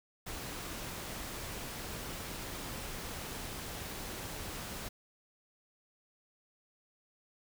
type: noise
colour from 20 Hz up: pink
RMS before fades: -42 dBFS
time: 0.26-4.89 s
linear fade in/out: 10 ms
effects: none